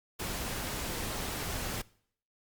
pink noise, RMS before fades -36 dBFS, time 0.19-1.82 s, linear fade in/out 10 ms, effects noise-tail reverb RT60 0.6 s tail -22 dB re dry + Opus 48 kbps

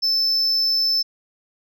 sine tone, 5274 Hz, E8, in tune, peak -14 dBFS, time 0.02-1.03 s, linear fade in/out 20 ms, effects tanh soft clip ceiling -16 dBFS

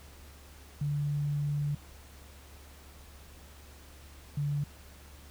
sine tone pair in turn, 145.5 / 144.69 Hz, D3 / D3, -16 / -25 cents, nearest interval unison, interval 9 cents, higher first, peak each -28 dBFS, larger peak neither, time 0.81-1.75 / 4.37-4.64 s, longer first, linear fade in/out 5 ms, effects added 71 Hz sine -51 dBFS peak until 5.3 s + pink hiss -55 dBFS RMS until 5.3 s

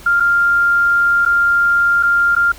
sine tone with dropouts, 1396.9 Hz, F6, in tune, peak -10 dBFS, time 0.06-2.52 s, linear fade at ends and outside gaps 5 ms, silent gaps 0.2-0.204 / 1.252-1.26 / 2.028-2.032 / 2.352-2.363 s, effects added 60 Hz sine -41 dBFS peak until 2.58 s + pink hiss -39 dBFS RMS until 2.58 s

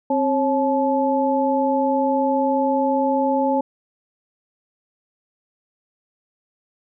sine tone cluster, 265.7 / 546 / 861 Hz, C4 / C#5 / A5, +27 / -26 / -38 cents, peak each -21 dBFS, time 0.1-3.61 s, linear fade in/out 5 ms, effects none

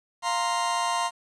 40% pulse chord, F suspended fourth, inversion none, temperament just, 698.5 / 931.3 / 1047.7 Hz, F5 / Bb5 / C6, 0 / -2 / +2 cents, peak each -29 / -28 / -27 dBFS, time 0.22-1.11 s, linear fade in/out 50 ms, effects resampled to 22050 Hz + 9-bit

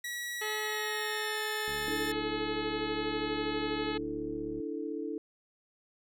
sawtooth tone with pitch glide, 1927 to 1777.3 Hz, B6 to A6, -43 to +17 cents, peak -32 dBFS, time 0.04-2.12 s, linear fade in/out 5 ms, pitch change -140 cents, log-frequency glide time 0.6-1.43 s
harmonic tone, 427.7 Hz, A4, 49 cents flat, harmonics 1 / 2 / 3 / 4 / 5 / 6 / 7 / 8 / 9 / 10, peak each -38 / -41 / -43 / -44 / -45 / -46 / -46 / -47 / -48 / -48 dBFS, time 0.41-3.98 s, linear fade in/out 10 ms
click train, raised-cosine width 3 ms, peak -35 dBFS, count 215, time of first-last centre 1.68-4.6 s, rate 73.3 Hz
sine chord, D suspended second, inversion none, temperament equal, 293.7 / 329.6 / 440 Hz, D4 / E4 / A4, 0 / 0 / 0 cents, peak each -38 dBFS, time 1.88-5.18 s, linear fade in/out 0 ms
effects none

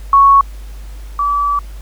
sine tone pair in turn, 1108.7 / 1151.2 Hz, C#6 / D6, 0 / -35 cents, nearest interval minor second, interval 65 cents, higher second, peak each -4 / -12 dBFS, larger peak first, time 0.13-0.41 / 1.19-1.59 s, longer second, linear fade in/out 2 ms, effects added 50 Hz sine -27 dBFS peak until 1.81 s + pink hiss -44 dBFS RMS until 1.81 s

